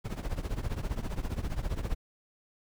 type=noise with tremolo; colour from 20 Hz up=brown; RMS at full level=-29 dBFS; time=0.04-1.95 s; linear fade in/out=20 ms; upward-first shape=triangle; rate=15 Hz; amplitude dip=90%; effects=none